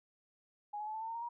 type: tone with pitch steps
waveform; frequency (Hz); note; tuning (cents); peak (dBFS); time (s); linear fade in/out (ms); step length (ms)
sine; 830 / 846 / 862.3 / 878.8 / 895.8 / 913 / 930.6 / 948.5; G#5 / G#5 / A5 / A5 / A5 / A#5 / A#5 / A#5; -1 / +32 / -35 / -2 / +31 / -36 / -3 / +30; -38; 0.73-1.29; 10; 70
effects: none